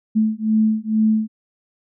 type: beating tone pair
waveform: sine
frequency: 216.8 / 219 Hz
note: A3 / A3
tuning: -25 / -8 cents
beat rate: 2.2 Hz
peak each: -18 dBFS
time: 0.15-1.28 s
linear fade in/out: 20 ms
effects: none